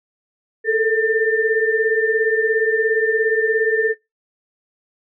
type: tone cluster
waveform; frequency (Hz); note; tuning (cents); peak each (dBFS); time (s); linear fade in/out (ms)
sine; 434.7 / 451.8 / 1792; A4 / A4 / A6; -21 / +46 / +31; -19; 0.64-3.95; 50
effects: noise-tail reverb RT60 0.2 s tail -22 dB re dry